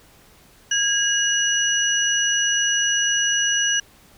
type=tone cluster; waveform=sine; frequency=1636 / 2888 / 5910 Hz; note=G#6 / F#7 / F#8; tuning=-26 / -43 / -3 cents; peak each=-22 dBFS; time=0.71-3.8 s; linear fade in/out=5 ms; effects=pink hiss -52 dBFS RMS until 4.17 s